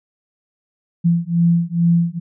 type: beating tone pair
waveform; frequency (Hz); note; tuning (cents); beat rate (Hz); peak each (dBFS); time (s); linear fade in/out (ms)
sine; 168.9 / 171.2; E3 / F3; +42 / -34; 2.3; -16; 1.04-2.2; 20
effects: none